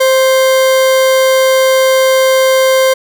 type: tone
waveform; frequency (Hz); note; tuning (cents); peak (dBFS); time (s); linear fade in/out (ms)
40% pulse; 525; C5; +6; -6; 0-2.94; 10
effects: none